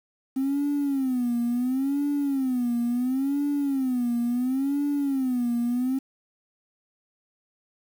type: tone with vibrato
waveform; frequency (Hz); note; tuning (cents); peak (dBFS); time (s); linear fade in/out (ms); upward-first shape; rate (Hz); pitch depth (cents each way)
triangle; 261.6; C4; 0; -19; 0.36-5.99; 10; sine; 0.72; 170
effects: tanh soft clip ceiling -19 dBFS + 8-bit